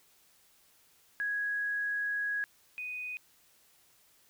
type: tone pair in turn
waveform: sine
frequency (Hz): 1661.2 / 2489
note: G#6 / D#7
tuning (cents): 0 / 0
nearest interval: perfect fifth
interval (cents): 700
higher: second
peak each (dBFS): -30 / -36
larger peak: first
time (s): 1.2-2.44 / 2.78-3.17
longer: first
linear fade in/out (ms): 0
effects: white hiss -65 dBFS RMS until 4.29 s